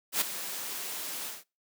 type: noise with ADSR envelope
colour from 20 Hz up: white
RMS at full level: -25 dBFS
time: 0.12-1.44 s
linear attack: 92 ms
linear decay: 10 ms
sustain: -12 dB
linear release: 180 ms
effects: noise-tail reverb RT60 0.3 s tail -26 dB re dry + high-pass 200 Hz 12 dB/octave